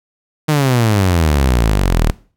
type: exponential sweep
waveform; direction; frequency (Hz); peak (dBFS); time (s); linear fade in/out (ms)
sawtooth; down; 157 to 36.71; -7; 0.48-2.11; 10
effects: noise-tail reverb RT60 0.4 s tail -20 dB re dry